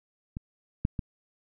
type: clicks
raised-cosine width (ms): 5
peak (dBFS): -22 / -12 / -18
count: 3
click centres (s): 0.369 / 0.851 / 0.992
effects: none